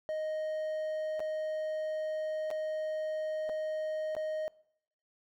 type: tone with dropouts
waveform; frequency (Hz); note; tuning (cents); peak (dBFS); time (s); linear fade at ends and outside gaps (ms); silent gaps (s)
triangle; 622.3; D#5; 0; -30; 0.09-4.48; 0; 1.195-1.203 / 2.504-2.512 / 3.492-3.496 / 4.151-4.166
effects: noise-tail reverb RT60 0.7 s tail -23 dB re dry